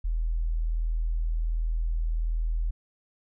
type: tone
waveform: sine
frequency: 40.67 Hz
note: E1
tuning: 23 cents flat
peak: -24 dBFS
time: 0.04-2.71 s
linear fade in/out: 10 ms
effects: none